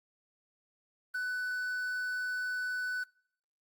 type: tone with quantisation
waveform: triangle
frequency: 1496 Hz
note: F#6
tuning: 19 cents sharp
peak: -30 dBFS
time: 1.14-3.04 s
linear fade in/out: 10 ms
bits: 9
effects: noise-tail reverb RT60 0.6 s tail -25 dB re dry + Opus 32 kbps